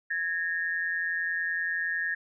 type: tone pair together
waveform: sine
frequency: 1661.2 / 1831.9 Hz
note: G#6 / A#6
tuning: 0 / -31 cents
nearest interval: major second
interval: 169 cents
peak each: -30 / -30 dBFS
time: 0.1-2.15 s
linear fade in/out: 10 ms
effects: none